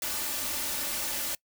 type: noise with comb filter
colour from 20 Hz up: white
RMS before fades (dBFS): -32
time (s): 0.02-1.35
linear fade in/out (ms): 2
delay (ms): 3.4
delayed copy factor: +0.6
effects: noise-tail reverb RT60 0.1 s tail -24 dB re dry